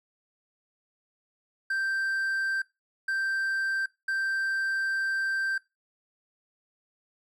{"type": "tone bursts at uneven times", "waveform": "triangle", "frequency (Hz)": 1568, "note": "G6", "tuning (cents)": 0, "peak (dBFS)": -24, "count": 3, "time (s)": [[1.7, 2.62], [3.08, 3.86], [4.08, 5.58]], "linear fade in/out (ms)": 5, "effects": ["noise-tail reverb RT60 0.2 s tail -19 dB re dry"]}